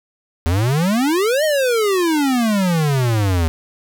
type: exponential two-way sweep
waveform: square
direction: up then down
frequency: 79.1 to 635 to 79.1 Hz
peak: -15 dBFS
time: 0.46-3.48 s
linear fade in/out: 0 ms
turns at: 1.44 s
effects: none

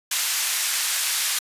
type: band-pass noise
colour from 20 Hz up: white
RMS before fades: -24 dBFS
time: 0.11-1.39 s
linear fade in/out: 5 ms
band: 1400 to 11000 Hz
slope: 12 dB/octave
effects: resampled to 32000 Hz

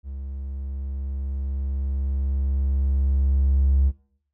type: tone with level ramp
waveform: triangle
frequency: 68 Hz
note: C#2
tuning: 33 cents flat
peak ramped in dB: -29 to -12 dBFS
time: 0.03-3.92 s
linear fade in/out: 50 ms
effects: noise-tail reverb RT60 0.6 s tail -21 dB re dry + tanh soft clip ceiling -11 dBFS

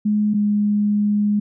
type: tone pair in turn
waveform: sine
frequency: 210 / 207.3 Hz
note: G#3 / G#3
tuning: +19 / -3 cents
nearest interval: unison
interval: 22 cents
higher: first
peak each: -15 dBFS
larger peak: neither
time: 0.05-0.34 / 0.34-1.4 s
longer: second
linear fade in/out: 10 ms
effects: none

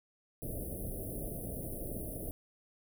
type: band-stop noise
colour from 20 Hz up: pink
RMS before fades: -40 dBFS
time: 0.42-2.31 s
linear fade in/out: 0 ms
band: 680 to 9500 Hz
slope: 96 dB/octave
effects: none

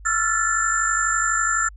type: tone cluster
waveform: sine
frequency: 1332 / 1384 / 1749 / 7250 Hz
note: E6 / F6 / A6 / A#8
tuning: +18 / -16 / -11 / -49 cents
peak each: -24 dBFS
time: 0.05-1.69 s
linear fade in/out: 10 ms
effects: added 50 Hz sine -39 dBFS peak until 1.76 s

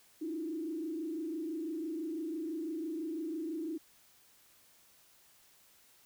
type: tone with frequency modulation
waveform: sine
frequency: 322.2 Hz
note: E4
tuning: 39 cents flat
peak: -35 dBFS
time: 0.21-3.78 s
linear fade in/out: 10 ms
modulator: 26 Hz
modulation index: 0.95
effects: white hiss -64 dBFS RMS until 6.05 s

